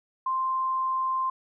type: tone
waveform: sine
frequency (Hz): 1046.5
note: C6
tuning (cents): 0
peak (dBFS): -24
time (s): 0.26-1.3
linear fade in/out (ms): 5
effects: none